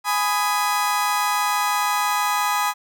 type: chord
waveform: 35% pulse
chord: G# minor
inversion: none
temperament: just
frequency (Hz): 830.6 / 996.7 / 1245.9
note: G#5 / B5 / D#6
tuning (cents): 0 / +16 / +2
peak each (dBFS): -22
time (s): 0.04-2.74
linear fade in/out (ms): 50
effects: none